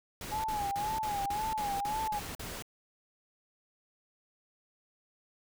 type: noise bursts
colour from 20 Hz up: pink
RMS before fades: -41 dBFS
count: 9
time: 0.21-2.624 s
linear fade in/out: 2 ms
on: 230 ms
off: 43 ms
type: tone with vibrato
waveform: sine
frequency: 837 Hz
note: G#5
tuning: 13 cents sharp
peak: -31 dBFS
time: 0.31-2.2 s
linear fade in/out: 20 ms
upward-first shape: sine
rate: 1.9 Hz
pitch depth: 90 cents each way
effects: none